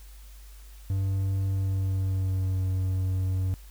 triangle tone with pitch glide, 96.6 to 93.47 Hz, G2 to F#2, -25 to +18 cents, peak -22 dBFS, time 0.9-3.54 s, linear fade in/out 0 ms, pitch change -57 cents, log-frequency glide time 1.52-2.62 s, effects added 50 Hz sine -44 dBFS peak until 3.7 s + white hiss -56 dBFS RMS until 3.7 s

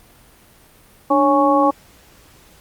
harmonic tone with a mistuned harmonic, 277.2 Hz, C#4, in tune, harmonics 1 / 2 / 3 / 4, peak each -17 / -17 / -17 / -17 dBFS, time 1.1-1.71 s, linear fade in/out 10 ms, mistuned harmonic 1, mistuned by +100 cents, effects pink hiss -49 dBFS RMS until 2.6 s + Opus 32 kbps

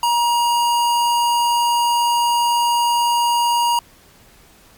square tone, 949 Hz, A#5, 31 cents sharp, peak -15 dBFS, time 0.03-3.79 s, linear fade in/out 2 ms, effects pink hiss -49 dBFS RMS until 4.77 s + MP3 96 kbps

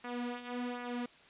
sawtooth tone with flanger, 244.1 Hz, B3, 20 cents flat, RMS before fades -39 dBFS, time 0.04-1.06 s, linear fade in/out 5 ms, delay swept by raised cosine 0.26 to 4.06 ms, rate 1.3 Hz, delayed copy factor -0.65, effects white hiss -59 dBFS RMS until 1.29 s + resampled to 8000 Hz

